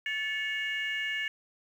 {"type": "tone cluster", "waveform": "sine", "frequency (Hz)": [1741, 2210, 2840], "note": ["A6", "C#7", "F7"], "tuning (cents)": [-19, -6, 28], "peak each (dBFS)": [-32, -34, -35], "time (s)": [0.06, 1.28], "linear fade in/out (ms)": 2, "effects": ["tanh soft clip ceiling -23 dBFS", "10-bit"]}